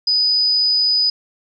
sine tone, 4978 Hz, D#8, in tune, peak -13 dBFS, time 0.07-1.1 s, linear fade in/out 5 ms, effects none

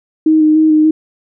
sine tone with vibrato, 311.1 Hz, D#4, in tune, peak -6 dBFS, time 0.26-0.91 s, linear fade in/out 5 ms, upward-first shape square, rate 3.4 Hz, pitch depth 16 cents each way, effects none

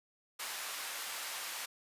pink high-pass noise, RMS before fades -41 dBFS, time 0.39-1.66 s, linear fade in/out 10 ms, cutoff 1100 Hz, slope 12 dB/octave, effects resampled to 32000 Hz

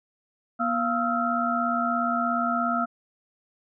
sine tone cluster, 240 / 691 / 1291 / 1368 Hz, B3 / F5 / E6 / F6, -49 / -19 / -37 / -36 cents, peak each -28 dBFS, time 0.59-2.86 s, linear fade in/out 20 ms, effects none

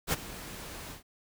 pink noise with ADSR envelope, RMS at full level -26 dBFS, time 0.07-1.03 s, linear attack 60 ms, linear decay 20 ms, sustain -17 dB, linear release 120 ms, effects none

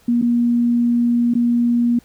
sine tone with dropouts, 238.3 Hz, A#3, 38 cents sharp, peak -13 dBFS, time 0.08-1.99 s, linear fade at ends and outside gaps 5 ms, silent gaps 0.216-0.223 / 1.339-1.351 s, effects pink hiss -53 dBFS RMS until 2.04 s

